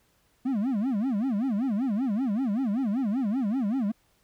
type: tone with vibrato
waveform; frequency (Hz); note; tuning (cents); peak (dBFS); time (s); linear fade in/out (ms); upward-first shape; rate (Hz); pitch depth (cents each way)
triangle; 233.1; A#3; 0; -22; 0.45-3.92; 10; sine; 5.2; 290
effects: pink hiss -67 dBFS RMS until 4.23 s